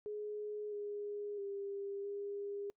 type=tone with pitch steps; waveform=sine; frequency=419.5 / 412 / 398.9 / 404.2 Hz; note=G#4 / G#4 / G4 / G#4; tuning=+17 / -14 / +30 / -47 cents; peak=-39 dBFS; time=0.06-2.7 s; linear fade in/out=0 ms; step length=660 ms; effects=noise-tail reverb RT60 0.1 s tail -26 dB re dry